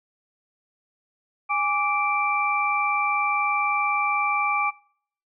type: tone cluster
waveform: sine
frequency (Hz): 823 / 1166 / 2345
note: G#5 / D6 / D7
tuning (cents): -16 / -13 / -3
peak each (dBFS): -27 / -24 / -26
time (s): 1.49-4.71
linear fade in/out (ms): 20
effects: noise-tail reverb RT60 0.6 s tail -23 dB re dry